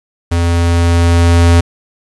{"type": "tone with level ramp", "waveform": "square", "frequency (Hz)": 85.3, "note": "F2", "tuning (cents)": -40, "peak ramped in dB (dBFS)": [-11, -5], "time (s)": [0.31, 1.61], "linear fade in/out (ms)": 10, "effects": ["resampled to 24000 Hz", "7-bit"]}